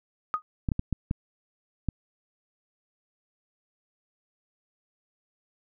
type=tone with exponential decay; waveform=sine; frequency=1244.5 Hz; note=D#6; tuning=in tune; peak=-19 dBFS; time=0.34-0.42 s; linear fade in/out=0 ms; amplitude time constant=17 ms
type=clicks; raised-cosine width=5 ms; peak=-14 dBFS; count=6; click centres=0.688 / 0.718 / 0.794 / 0.927 / 1.111 / 1.887 s
effects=none